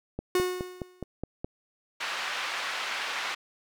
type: click train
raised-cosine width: 2 ms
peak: -19 dBFS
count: 7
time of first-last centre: 0.19-1.445 s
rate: 4.78 Hz
type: tone with exponential decay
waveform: 45% pulse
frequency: 364.3 Hz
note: F#4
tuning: 27 cents flat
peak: -21 dBFS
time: 0.35-1.04 s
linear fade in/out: 2 ms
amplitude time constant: 150 ms
type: band-pass noise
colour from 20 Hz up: pink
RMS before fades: -33 dBFS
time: 2-3.35 s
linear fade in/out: 10 ms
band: 1200 to 3400 Hz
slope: 12 dB/octave
effects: none